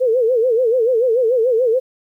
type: tone with vibrato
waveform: sine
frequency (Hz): 478.9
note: A#4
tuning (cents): +47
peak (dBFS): -12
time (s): 0-1.8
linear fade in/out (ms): 20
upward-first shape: sine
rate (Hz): 6.9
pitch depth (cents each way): 150
effects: 9-bit